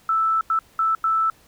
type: tone bursts at uneven times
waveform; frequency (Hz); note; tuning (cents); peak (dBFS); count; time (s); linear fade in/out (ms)
sine; 1318.5; E6; 0; -17; 4; 0.09-0.41 / 0.5-0.59 / 0.79-0.95 / 1.04-1.3; 2
effects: pink hiss -55 dBFS RMS until 1.47 s